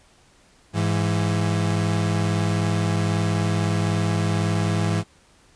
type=tone pair together; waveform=35% pulse; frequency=103.83 / 165.3 Hz; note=G#2 / E3; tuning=0 / +5 cents; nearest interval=minor sixth; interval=805 cents; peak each=-20 / -22 dBFS; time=0.73-5.04 s; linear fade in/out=50 ms; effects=pink hiss -56 dBFS RMS until 5.55 s + resampled to 22050 Hz